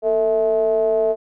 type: ring-modulated tone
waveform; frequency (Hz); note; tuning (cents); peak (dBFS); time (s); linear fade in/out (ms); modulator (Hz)
triangle; 103.83; G#2; 0; -10; 0.02-1.16; 50; 550
effects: none